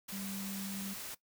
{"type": "tone in noise", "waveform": "sine", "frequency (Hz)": 196, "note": "G3", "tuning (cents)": 0, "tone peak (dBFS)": -40, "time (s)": [0.12, 0.94], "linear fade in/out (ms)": 10, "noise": "white", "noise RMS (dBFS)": -44, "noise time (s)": [0.08, 1.15], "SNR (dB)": 1, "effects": ["noise-tail reverb RT60 0.1 s tail -17 dB re dry"]}